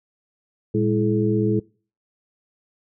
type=tone cluster; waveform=sine; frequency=115.2 / 204.9 / 330.7 / 426.2 Hz; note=A#2 / G#3 / E4 / G#4; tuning=-20 / -23 / +6 / +45 cents; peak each=-23 dBFS; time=0.74-1.6 s; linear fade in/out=10 ms; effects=noise-tail reverb RT60 0.4 s tail -24 dB re dry